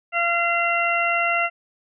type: harmonic tone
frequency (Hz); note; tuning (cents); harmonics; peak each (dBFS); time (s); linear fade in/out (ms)
686; F5; -31; 1 / 2 / 3 / 4; -24 / -24 / -24 / -24; 0.12-1.5; 50
effects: none